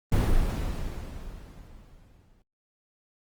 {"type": "noise with exponential decay", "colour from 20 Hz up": "brown", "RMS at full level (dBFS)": -20, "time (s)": [0.12, 2.42], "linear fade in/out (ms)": 1, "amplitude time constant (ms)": 500, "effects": ["Opus 24 kbps"]}